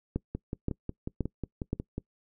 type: two click trains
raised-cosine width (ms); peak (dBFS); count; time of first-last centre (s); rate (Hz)
3; -20 / -16; 10 / 4; 0.35-1.98 / 0.16-1.731; 5.52 / 1.91
effects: noise-tail reverb RT60 0.1 s tail -23 dB re dry